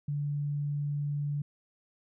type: tone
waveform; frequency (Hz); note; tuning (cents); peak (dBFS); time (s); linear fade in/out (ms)
sine; 145.1; D3; -21; -29; 0.08-1.42; 5
effects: none